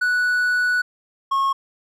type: tone pair in turn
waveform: triangle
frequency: 1477 / 1089.4 Hz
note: F#6 / C#6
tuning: -3 / -30 cents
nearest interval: perfect fourth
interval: 527 cents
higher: first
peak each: -15 dBFS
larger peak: neither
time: 0.01-0.82 / 1.31-1.53 s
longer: first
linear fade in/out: 10 ms
effects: none